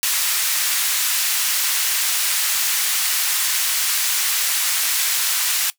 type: band-pass noise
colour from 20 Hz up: white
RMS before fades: -20 dBFS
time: 0.03-5.7 s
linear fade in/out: 0 ms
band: 1400 to 15000 Hz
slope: 12 dB/octave
effects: noise-tail reverb RT60 0.1 s tail -18 dB re dry